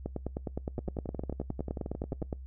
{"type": "two click trains", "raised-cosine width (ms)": 2, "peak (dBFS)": [-20, -23], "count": [23, 17], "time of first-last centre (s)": [[0.06, 2.328], [0.79, 2.219]], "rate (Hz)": [9.7, 11.2], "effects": ["noise-tail reverb RT60 0.2 s tail -25 dB re dry", "added 65 Hz sine -41 dBFS peak until 2.46 s"]}